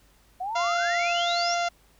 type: exponential sweep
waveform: sine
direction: up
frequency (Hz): 711 to 5920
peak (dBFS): -28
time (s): 0.4-1.55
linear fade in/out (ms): 10
type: harmonic tone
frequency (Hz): 693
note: F5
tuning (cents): -14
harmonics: 1 / 2 / 3 / 4 / 5 / 6 / 7 / 8 / 9 / 10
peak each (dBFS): -25 / -31 / -35 / -37 / -39 / -41 / -42 / -43 / -44 / -45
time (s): 0.55-1.69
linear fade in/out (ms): 10
effects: added 50 Hz sine -60 dBFS peak until 1.99 s + pink hiss -61 dBFS RMS until 1.99 s